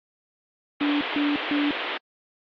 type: band-pass noise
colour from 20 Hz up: white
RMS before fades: -30 dBFS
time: 0.8-1.98 s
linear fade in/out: 10 ms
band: 280 to 3400 Hz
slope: 48 dB/octave
type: tone bursts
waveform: sine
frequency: 291 Hz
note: D4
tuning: 16 cents flat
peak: -21 dBFS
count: 3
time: 0.81-1.71 s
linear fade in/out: 2 ms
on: 200 ms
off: 150 ms
effects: AAC 64 kbps